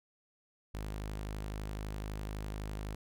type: tone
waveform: sawtooth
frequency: 51.91 Hz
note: G#1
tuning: in tune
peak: -34 dBFS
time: 0.74-2.95 s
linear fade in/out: 5 ms
effects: none